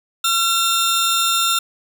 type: tone pair together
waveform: sawtooth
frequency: 1363 / 3639 Hz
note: F6 / A#7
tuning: -43 / -42 cents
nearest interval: octave + perfect fourth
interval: 1701 cents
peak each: -15 dBFS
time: 0.24-1.59 s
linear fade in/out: 5 ms
effects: none